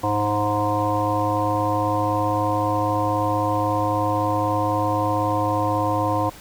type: harmonic tone with a mistuned harmonic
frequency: 103.83 Hz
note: G#2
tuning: in tune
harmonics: 1 / 3 / 5 / 7 / 9 / 10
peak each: -26 / -26 / -26 / -26 / -26 / -26 dBFS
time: 0.03-6.3 s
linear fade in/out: 10 ms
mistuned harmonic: 5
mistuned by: +25 cents
effects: pink hiss -43 dBFS RMS until 6.4 s